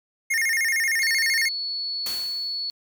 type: tone with vibrato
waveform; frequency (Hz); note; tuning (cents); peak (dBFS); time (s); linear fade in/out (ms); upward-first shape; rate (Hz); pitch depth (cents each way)
square; 1975.5; B6; 0; -21; 0.3-1.49; 10; square; 13; 140
type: tone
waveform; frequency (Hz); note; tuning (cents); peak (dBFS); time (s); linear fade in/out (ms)
sine; 4412; C#8; -9; -26; 1.02-2.7; 0
type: noise with exponential decay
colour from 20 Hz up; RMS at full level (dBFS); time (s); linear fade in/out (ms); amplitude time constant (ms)
white; -31; 2.06-2.71; 2; 140
effects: none